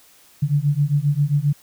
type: beating tone pair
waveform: sine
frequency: 141.3 / 148.8 Hz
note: C#3 / D3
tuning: +34 / +23 cents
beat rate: 7.5 Hz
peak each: -19 dBFS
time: 0.42-1.53 s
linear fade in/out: 10 ms
effects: white hiss -52 dBFS RMS until 1.62 s